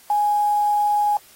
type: tone with quantisation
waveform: sine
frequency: 830.6 Hz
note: G#5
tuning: in tune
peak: -16 dBFS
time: 0.1-1.17 s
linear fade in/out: 2 ms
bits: 6
effects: white hiss -50 dBFS RMS until 1.35 s + AAC 48 kbps